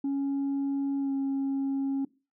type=tone with pitch glide; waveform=sine; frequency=277.2 to 272.9 Hz; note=C#4 to C#4; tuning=0 to -27 cents; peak=-24 dBFS; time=0.04-2.05 s; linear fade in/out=5 ms; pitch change=-27 cents; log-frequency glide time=0.99-1.12 s; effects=noise-tail reverb RT60 0.3 s tail -21 dB re dry + tanh soft clip ceiling -25 dBFS